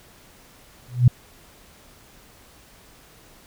sine tone with exponential growth, 123.47 Hz, B2, in tune, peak -6 dBFS, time 0.88-1.08 s, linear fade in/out 5 ms, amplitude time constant 43 ms, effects pink hiss -51 dBFS RMS until 3.46 s

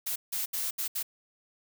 blue noise bursts at uneven times, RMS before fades -32 dBFS, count 5, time 0.06-0.16 / 0.32-0.46 / 0.53-0.71 / 0.78-0.88 / 0.95-1.03 s, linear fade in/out 10 ms, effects none

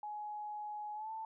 sine tone with pitch glide, 840 to 884.8 Hz, G#5 to A5, +19 to +9 cents, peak -40 dBFS, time 0.03-1.25 s, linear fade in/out 2 ms, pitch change +90 cents, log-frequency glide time 0.94-1.11 s, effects none

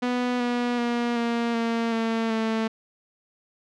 sawtooth tone with pitch steps, 246.9 / 242.7 / 238.5 / 234.4 / 230.4 / 226.4 / 222.5 Hz, B3 / B3 / A#3 / A#3 / A#3 / A3 / A3, 0 / -30 / +40 / +10 / -20 / +50 / +20 cents, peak -19 dBFS, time 0.02-2.68 s, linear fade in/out 10 ms, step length 380 ms, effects low-pass 4000 Hz 12 dB/octave

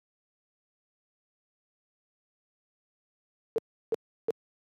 sine tone bursts, 450.2 Hz, A4, 40 cents sharp, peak -23 dBFS, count 3, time 3.56-4.306 s, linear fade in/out 0 ms, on 22 ms, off 340 ms, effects high-pass 150 Hz 12 dB/octave

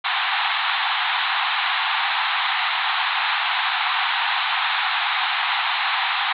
pink band-pass noise, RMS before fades -22 dBFS, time 0.04-6.33 s, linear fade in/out 10 ms, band 750 to 4000 Hz, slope 96 dB/octave, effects none

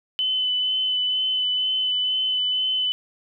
sine tone with vibrato, 3021 Hz, F#7, 35 cents sharp, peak -20 dBFS, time 0.19-2.92 s, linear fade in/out 0 ms, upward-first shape sine, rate 2.1 Hz, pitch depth 13 cents each way, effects none

